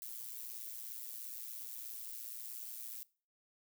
violet noise with amplitude modulation, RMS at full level -43 dBFS, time 0.02-3.03 s, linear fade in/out 0 ms, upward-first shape sine, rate 117 Hz, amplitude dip 70%, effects noise-tail reverb RT60 0.4 s tail -22 dB re dry

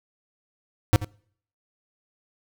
square tone with echo, 103.83 Hz, G#2, in tune, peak -14 dBFS, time 0.93-0.96 s, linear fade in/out 0 ms, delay 85 ms, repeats 1, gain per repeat -15 dB, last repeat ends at 1.045 s, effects noise-tail reverb RT60 0.6 s tail -26 dB re dry

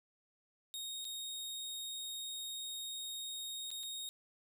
sawtooth tone with dropouts, 3729 Hz, A#7, in tune, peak -38 dBFS, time 0.74-4.09 s, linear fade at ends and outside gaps 0 ms, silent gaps 1.045-1.051 / 3.705-3.714 / 3.831-3.834 s, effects none

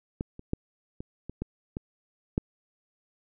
clicks, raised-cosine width 3 ms, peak -17 / -29 / -14 / -24 / -24 / -18 / -20 / -12 dBFS, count 8, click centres 0.209 / 0.394 / 0.534 / 1.005 / 1.296 / 1.42 / 1.769 / 2.379 s, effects none

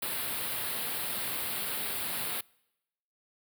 white band-stop noise, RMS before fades -34 dBFS, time 0.02-2.41 s, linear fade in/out 5 ms, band 4500 to 9000 Hz, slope 48 dB/octave, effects noise-tail reverb RT60 0.9 s tail -26 dB re dry + high-pass 80 Hz 12 dB/octave

